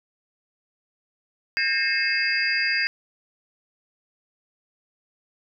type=tone cluster; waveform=sine; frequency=1607 / 1821 / 2143 / 2596 / 4814 Hz; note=G6 / A#6 / C7 / E7 / D8; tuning=+43 / -41 / +41 / -27 / +42 cents; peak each=-27 dBFS; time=1.57-2.87 s; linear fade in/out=0 ms; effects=none